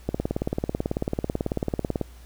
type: click train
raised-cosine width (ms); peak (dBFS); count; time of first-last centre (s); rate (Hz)
2; -11; 36; 0.09-2.013; 18.2
effects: added 60 Hz sine -44 dBFS peak until 2.25 s + pink hiss -54 dBFS RMS until 2.25 s